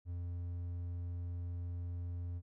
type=tone; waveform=triangle; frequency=87.31 Hz; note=F2; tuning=in tune; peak=-36 dBFS; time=0.05-2.42 s; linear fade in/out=50 ms; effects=none